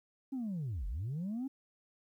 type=linear two-way sweep; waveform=sine; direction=down then up; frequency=276.9 to 41.2 to 276.9 Hz; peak=-33 dBFS; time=0.32-1.48 s; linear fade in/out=10 ms; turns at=0.87 s; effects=tanh soft clip ceiling -33 dBFS + 12-bit